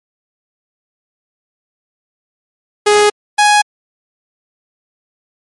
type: tone pair in turn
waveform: sawtooth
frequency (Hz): 416.4 / 832.8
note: G#4 / G#5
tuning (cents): +5 / +5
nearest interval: octave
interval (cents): 1200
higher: second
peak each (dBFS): -3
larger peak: neither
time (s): 2.86-3.1 / 3.38-3.62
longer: neither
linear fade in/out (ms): 10
effects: MP3 48 kbps